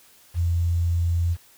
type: tone with quantisation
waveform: sine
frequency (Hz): 85.4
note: F2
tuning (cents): -38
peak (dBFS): -19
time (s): 0.34-1.37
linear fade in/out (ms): 50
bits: 8
effects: white hiss -54 dBFS RMS until 1.57 s